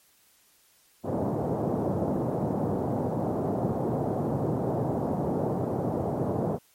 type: band-pass noise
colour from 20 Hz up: pink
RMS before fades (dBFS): -28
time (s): 1.03-6.59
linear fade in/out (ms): 50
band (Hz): 110 to 770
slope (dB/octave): 24
effects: white hiss -62 dBFS RMS until 6.74 s + MP3 64 kbps